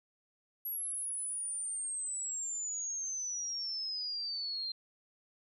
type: exponential sweep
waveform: sine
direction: down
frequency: 11600 to 4146 Hz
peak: -35 dBFS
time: 0.65-4.72 s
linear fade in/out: 5 ms
effects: none